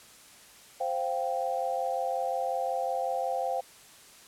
sine chord, C suspended fourth, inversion none, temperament equal, 523.3 / 698.5 / 784 Hz, C5 / F5 / G5, 0 / 0 / 0 cents, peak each -32 dBFS, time 0.8-3.61 s, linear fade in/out 10 ms, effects white hiss -53 dBFS RMS until 4.27 s + low-pass 11000 Hz 12 dB/octave

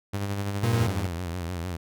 sawtooth tone with tremolo, 100.1 Hz, G2, 37 cents sharp, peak -22 dBFS, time 0.13-1.07 s, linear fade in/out 10 ms, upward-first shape sine, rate 12 Hz, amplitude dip 40%
40% pulse tone, 116.54 Hz, A#2, in tune, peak -21 dBFS, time 0.63-0.87 s, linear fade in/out 5 ms
sawtooth tone with vibrato, 87.31 Hz, F2, in tune, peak -26 dBFS, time 0.73-1.77 s, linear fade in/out 10 ms, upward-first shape sine, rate 6.6 Hz, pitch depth 110 cents each way
effects none

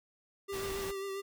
square tone with vibrato, 392 Hz, G4, in tune, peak -37 dBFS, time 0.48-1.22 s, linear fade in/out 20 ms, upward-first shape sine, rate 7.4 Hz, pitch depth 26 cents each way
pink noise, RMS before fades -42 dBFS, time 0.52-0.92 s, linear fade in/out 20 ms
effects none

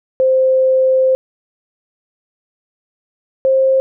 sine tone pair in turn, 522 / 530.2 Hz, C5 / C5, -4 / +23 cents, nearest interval unison, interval 27 cents, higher second, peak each -9 dBFS, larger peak neither, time 0.2-1.15 / 3.45-3.8 s, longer first, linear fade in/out 0 ms, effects none

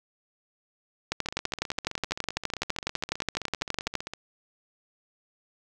two click trains, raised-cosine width 0.2 ms, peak -18 / -9 dBFS, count 45 / 35, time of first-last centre 1.26-4.136 / 1.12-3.953 s, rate 15.3 / 12 Hz, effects none

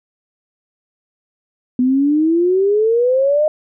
sine exponential sweep, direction up, 246.9 to 622.3 Hz, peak -11 dBFS, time 1.79-3.48 s, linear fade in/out 2 ms, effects none

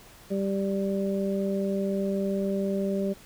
harmonic tone, 196 Hz, G3, in tune, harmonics 1 / 2 / 3, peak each -27 / -30 / -32 dBFS, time 0.3-3.14 s, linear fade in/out 20 ms, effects pink hiss -51 dBFS RMS until 3.25 s

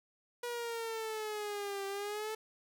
sawtooth exponential two-way sweep, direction down then up, 484.4 to 392 to 439.7 Hz, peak -33 dBFS, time 0.43-2.35 s, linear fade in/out 5 ms, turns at 1.86 s, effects none

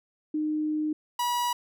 sine / 45% pulse tone pair in turn, 306.1 / 969.5 Hz, D#4 / B5, -28 / -32 cents, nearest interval octave + minor sixth, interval 1996 cents, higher second, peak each -25 dBFS, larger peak neither, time 0.34-0.93 / 1.19-1.53 s, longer first, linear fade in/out 5 ms, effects none

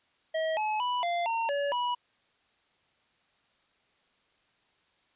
square tone with pitch steps, 639 / 857 / 986 / 693 / 913 / 569 / 976 Hz, D#5 / A5 / B5 / F5 / A#5 / C#5 / B5, +46 / -46 / -3 / -14 / -36 / +45 / -21 cents, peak -28 dBFS, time 0.34-1.95 s, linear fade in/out 10 ms, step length 230 ms, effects white hiss -69 dBFS RMS until 5.15 s + resampled to 8000 Hz

